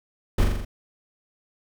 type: noise with echo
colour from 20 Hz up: brown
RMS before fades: -18 dBFS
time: 0.38-0.44 s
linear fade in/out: 5 ms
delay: 42 ms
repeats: 5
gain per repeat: -3 dB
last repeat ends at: 0.65 s
effects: none